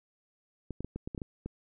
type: clicks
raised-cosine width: 3 ms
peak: -24 dBFS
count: 9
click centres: 0.707 / 0.806 / 0.846 / 0.96 / 1.075 / 1.148 / 1.178 / 1.218 / 1.46 s
effects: none